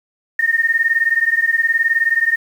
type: beating tone pair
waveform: sine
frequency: 1824 / 1843 Hz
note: A#6 / A#6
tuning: -38 / -20 cents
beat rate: 19 Hz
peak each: -16 dBFS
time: 0.39-2.36 s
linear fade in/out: 5 ms
effects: 7-bit